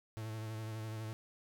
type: tone with vibrato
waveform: 45% pulse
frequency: 110 Hz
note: A2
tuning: in tune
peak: -40 dBFS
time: 0.17-1.13 s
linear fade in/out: 0 ms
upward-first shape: sine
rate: 12 Hz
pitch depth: 34 cents each way
effects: none